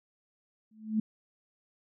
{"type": "tone with exponential growth", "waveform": "sine", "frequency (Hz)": 217.4, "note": "A3", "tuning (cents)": -21, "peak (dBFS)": -22, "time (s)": [0.71, 1], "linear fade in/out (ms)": 5, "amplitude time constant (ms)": 63, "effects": []}